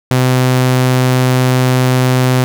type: tone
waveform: sawtooth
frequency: 127.8 Hz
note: C3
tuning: 40 cents flat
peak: -5 dBFS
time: 0.11-2.44 s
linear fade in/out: 0 ms
effects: none

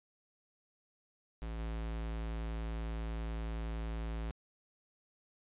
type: tone with level steps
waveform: square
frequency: 55.6 Hz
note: A1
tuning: 19 cents sharp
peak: -39 / -37 dBFS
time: 1.42-4.31 s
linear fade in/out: 0 ms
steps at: 1.58 s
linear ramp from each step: 20 ms
effects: resampled to 8000 Hz

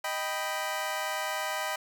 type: chord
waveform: 20% pulse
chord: Eb augmented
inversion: none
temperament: equal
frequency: 622.3 / 784 / 987.8 Hz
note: Eb5 / G5 / B5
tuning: 0 / 0 / 0 cents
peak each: -30 dBFS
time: 0.04-1.76 s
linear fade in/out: 5 ms
effects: none

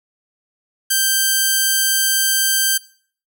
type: tone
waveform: 5% pulse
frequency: 1568 Hz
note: G6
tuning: in tune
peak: -3 dBFS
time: 0.9-2.78 s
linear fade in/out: 10 ms
effects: noise-tail reverb RT60 0.5 s tail -21 dB re dry

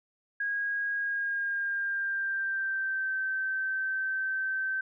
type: tone with pitch glide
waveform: sine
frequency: 1640 to 1548 Hz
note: G#6 to G6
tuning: -22 to -22 cents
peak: -28 dBFS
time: 0.4-4.81 s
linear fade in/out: 5 ms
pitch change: -100 cents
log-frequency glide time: 0.94-3.14 s
effects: none

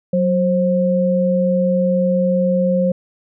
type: tone pair together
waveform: sine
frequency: 185 / 530.9 Hz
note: F#3 / C5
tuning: 0 / +25 cents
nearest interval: octave + tritone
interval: 1825 cents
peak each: -16 dBFS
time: 0.13-2.92 s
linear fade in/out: 5 ms
effects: none

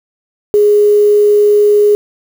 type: tone with quantisation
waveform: sine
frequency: 415.3 Hz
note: G#4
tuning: in tune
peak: -5 dBFS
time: 0.54-1.95 s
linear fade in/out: 0 ms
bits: 5
effects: none

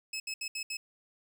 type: tone bursts at uneven times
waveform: 20% pulse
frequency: 2587 Hz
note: E7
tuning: 33 cents flat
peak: -30 dBFS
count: 5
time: 0.13-0.2 / 0.27-0.34 / 0.41-0.48 / 0.55-0.63 / 0.7-0.77 s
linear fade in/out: 5 ms
effects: none

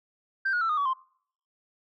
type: tone with pitch steps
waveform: sine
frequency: 1568 / 1446.2 / 1333.8 / 1230.2 / 1134.7 / 1046.5 Hz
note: G6 / F#6 / E6 / D#6 / C#6 / C6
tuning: 0 / -40 / +20 / -20 / +40 / 0 cents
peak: -22 dBFS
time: 0.45-0.936 s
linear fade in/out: 10 ms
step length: 81 ms
effects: noise-tail reverb RT60 0.6 s tail -24 dB re dry + tanh soft clip ceiling -21 dBFS

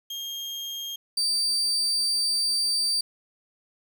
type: tone pair in turn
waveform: 35% pulse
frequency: 3224 / 4649 Hz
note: G7 / D8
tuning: +48 / -18 cents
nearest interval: tritone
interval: 634 cents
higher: second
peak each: -30 / -21 dBFS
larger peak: second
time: 0.1-0.96 / 1.17-3.01 s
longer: second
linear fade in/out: 5 ms
effects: 10-bit

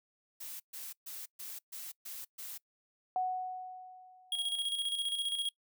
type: noise bursts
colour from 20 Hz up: blue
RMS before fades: -44 dBFS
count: 7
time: 0.4-2.58 s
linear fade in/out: 10 ms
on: 200 ms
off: 130 ms
type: tone with exponential decay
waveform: sine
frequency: 740 Hz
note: F#5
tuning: in tune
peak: -28 dBFS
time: 3.16-4.64 s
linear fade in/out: 1 ms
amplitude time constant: 320 ms
type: tone with tremolo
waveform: square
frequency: 3287 Hz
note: G#7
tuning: 19 cents flat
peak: -31 dBFS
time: 4.32-5.49 s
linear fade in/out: 2 ms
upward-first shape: square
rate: 15 Hz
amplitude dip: 50%
effects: noise-tail reverb RT60 0.1 s tail -23 dB re dry

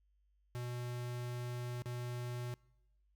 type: tone with dropouts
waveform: square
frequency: 122.2 Hz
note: B2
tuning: 18 cents flat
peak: -40 dBFS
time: 0.55-2.54 s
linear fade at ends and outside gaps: 0 ms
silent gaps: 1.821-1.858 s
effects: noise-tail reverb RT60 1.0 s tail -26 dB re dry + added 50 Hz sine -70 dBFS peak until 3.15 s

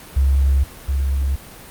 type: tone pair in turn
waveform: sine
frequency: 68.1 / 68.1 Hz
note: C#2 / C#2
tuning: -30 / -30 cents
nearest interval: unison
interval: 0 cents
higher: neither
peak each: -12 / -16 dBFS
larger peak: first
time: 0.16-0.64 / 0.88-1.36 s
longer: neither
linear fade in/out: 10 ms
effects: pink hiss -39 dBFS RMS until 1.7 s + Opus 32 kbps

